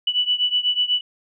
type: beating tone pair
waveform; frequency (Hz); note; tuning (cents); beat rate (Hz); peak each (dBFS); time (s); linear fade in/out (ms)
sine; 2960 / 2968.1; F#7 / F#7; 0 / +5; 8.1; -20 / -22; 0.07-1.01; 5
effects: none